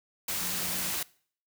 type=tone in noise; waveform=sine; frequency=180.1 Hz; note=F#3; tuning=46 cents flat; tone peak=-42 dBFS; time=0.41-0.9 s; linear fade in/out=5 ms; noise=white; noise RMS=-32 dBFS; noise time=0.28-1.03 s; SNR=-13 dB; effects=noise-tail reverb RT60 0.5 s tail -22 dB re dry